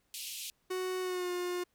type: band-pass noise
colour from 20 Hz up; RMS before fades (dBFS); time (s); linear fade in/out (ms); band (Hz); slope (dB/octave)
pink; -42; 0.14-0.5; 0; 2600 to 15000; 48
type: tone with pitch glide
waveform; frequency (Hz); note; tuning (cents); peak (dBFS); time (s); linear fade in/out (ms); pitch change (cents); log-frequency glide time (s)
45% pulse; 370 to 356.8; F#4 to F4; 0 to +37; -33; 0.7-1.64; 10; -63; 1.01-1.31
effects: pink hiss -75 dBFS RMS until 1.74 s